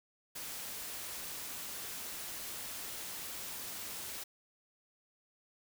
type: noise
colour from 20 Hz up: white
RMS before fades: -43 dBFS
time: 0.35-4.24 s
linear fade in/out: 10 ms
effects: none